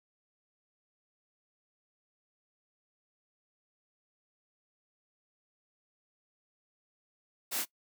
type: noise with echo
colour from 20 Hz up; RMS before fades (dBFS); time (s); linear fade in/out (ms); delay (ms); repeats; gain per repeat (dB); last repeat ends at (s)
white; -35; 7.51-7.63; 20; 25; 1; -2; 7.655
effects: noise-tail reverb RT60 0.1 s tail -21 dB re dry + high-pass 200 Hz 12 dB/octave